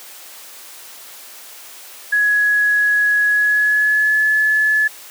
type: tone with pitch glide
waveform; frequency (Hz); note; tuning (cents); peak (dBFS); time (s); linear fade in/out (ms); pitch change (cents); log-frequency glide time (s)
sine; 1677 to 1719.2; G#6 to A6; +16 to -41; -12; 2.12-4.88; 10; +43; 3.27-4.21
effects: white hiss -38 dBFS RMS until 5.1 s + high-pass 400 Hz 12 dB/octave